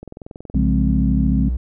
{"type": "click train", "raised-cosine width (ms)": 2, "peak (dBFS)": -21, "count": 12, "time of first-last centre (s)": [0.03, 0.546], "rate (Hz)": 21.3}
{"type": "tone", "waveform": "triangle", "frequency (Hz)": 61.5, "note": "B1", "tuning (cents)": -7, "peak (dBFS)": -16, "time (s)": [0.54, 1.57], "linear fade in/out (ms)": 5}
{"type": "chord", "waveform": "sine", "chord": "Db major seventh", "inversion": "none", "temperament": "equal", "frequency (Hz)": [138.59, 174.61, 207.7, 261.6], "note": ["Db3", "F3", "Ab3", "C4"], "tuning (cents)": [0, 0, 0, 0], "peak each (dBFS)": [-22, -22, -20, -21], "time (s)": [0.54, 1.49], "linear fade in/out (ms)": 10}
{"effects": []}